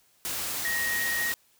sine tone in noise, 1879 Hz, A#6, 13 cents sharp, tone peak -27 dBFS, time 0.65-1.32 s, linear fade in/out 0 ms, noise white, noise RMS -32 dBFS, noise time 0.25-1.34 s, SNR +2 dB, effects white hiss -64 dBFS RMS until 1.59 s

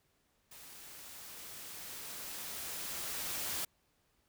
white noise with level ramp, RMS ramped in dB -53 to -37 dBFS, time 0.51-3.65 s, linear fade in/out 5 ms, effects pink hiss -75 dBFS RMS until 4.28 s

